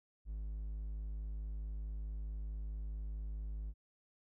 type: tone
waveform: triangle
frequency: 52.3 Hz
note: G#1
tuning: 13 cents sharp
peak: -37 dBFS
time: 0.25-3.74 s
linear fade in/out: 50 ms
effects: none